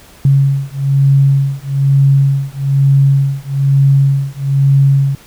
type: beating tone pair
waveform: sine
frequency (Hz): 137.4 / 138.5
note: C#3 / C#3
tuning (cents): -15 / -1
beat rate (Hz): 1.1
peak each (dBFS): -11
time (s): 0.25-5.15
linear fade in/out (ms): 2
effects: pink hiss -41 dBFS RMS until 5.26 s

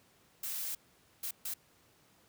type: noise bursts at uneven times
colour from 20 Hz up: blue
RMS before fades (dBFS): -38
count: 3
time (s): 0.43-0.75 / 1.23-1.31 / 1.45-1.54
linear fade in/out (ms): 5
effects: pink hiss -66 dBFS RMS until 2.28 s + high-pass 80 Hz 12 dB/octave

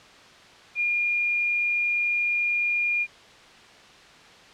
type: tone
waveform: sine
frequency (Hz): 2417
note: D7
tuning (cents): +49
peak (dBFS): -21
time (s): 0.75-3.07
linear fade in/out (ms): 50
effects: white hiss -49 dBFS RMS until 4.53 s + low-pass 4000 Hz 12 dB/octave

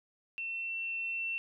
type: tone with level ramp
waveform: sine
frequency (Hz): 2699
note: E7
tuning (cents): +40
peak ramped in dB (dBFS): -35 to -32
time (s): 0.38-1.38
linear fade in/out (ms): 0
effects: none

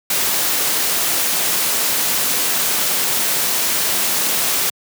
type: noise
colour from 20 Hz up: white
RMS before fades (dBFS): -18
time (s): 0.1-4.7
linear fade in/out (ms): 5
effects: high-pass 150 Hz 12 dB/octave

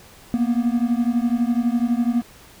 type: beating tone pair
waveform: triangle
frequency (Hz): 233.1 / 245.1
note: A#3 / B3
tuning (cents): 0 / -13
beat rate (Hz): 12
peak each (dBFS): -18 / -19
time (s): 0.34-2.22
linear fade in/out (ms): 0
effects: pink hiss -47 dBFS RMS until 2.6 s

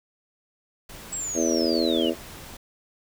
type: noise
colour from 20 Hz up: pink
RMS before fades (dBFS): -42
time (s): 0.89-2.57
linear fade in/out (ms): 5
type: linear sweep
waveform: sine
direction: down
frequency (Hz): 7790 to 2781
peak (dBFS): -28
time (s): 1.12-2.1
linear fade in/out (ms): 10
type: harmonic tone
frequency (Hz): 82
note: E2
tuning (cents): -9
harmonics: 3 / 4 / 5 / 6 / 7 / 8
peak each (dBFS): -27 / -25 / -29 / -30 / -29 / -32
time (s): 1.34-2.15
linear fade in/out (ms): 50
effects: none

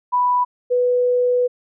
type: tone pair in turn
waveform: sine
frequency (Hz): 987.8 / 493.9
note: B5 / B4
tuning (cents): 0 / 0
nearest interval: octave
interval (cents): 1200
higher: first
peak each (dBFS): -14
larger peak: neither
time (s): 0.12-0.45 / 0.7-1.48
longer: second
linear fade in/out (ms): 20
effects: none

